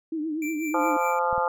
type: tone with vibrato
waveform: sine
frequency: 311.8 Hz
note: D#4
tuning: 4 cents sharp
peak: -26 dBFS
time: 0.12-0.97 s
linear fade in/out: 5 ms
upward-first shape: triangle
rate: 8.3 Hz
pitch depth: 100 cents each way
type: tone with tremolo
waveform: square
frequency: 2344 Hz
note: D7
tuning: 4 cents flat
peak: -32 dBFS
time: 0.42-1.19 s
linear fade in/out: 2 ms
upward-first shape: sine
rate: 5 Hz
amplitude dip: 65%
type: harmonic tone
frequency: 173.4 Hz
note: F3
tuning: 12 cents flat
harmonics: 3 / 4 / 5 / 6 / 7 / 8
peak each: -27 / -34 / -25 / -35 / -28 / -33 dBFS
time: 0.74-1.48 s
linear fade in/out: 2 ms
type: clicks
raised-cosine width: 5 ms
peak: -28 dBFS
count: 2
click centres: 1.329 / 1.38 s
effects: none